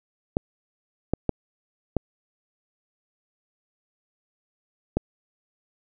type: clicks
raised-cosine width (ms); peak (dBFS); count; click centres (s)
2; -8; 5; 0.369 / 1.136 / 1.293 / 1.967 / 4.97
effects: none